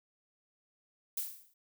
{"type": "noise with exponential decay", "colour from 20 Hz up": "violet", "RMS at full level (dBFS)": -32, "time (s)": [1.17, 1.54], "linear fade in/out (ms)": 5, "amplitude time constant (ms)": 79, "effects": []}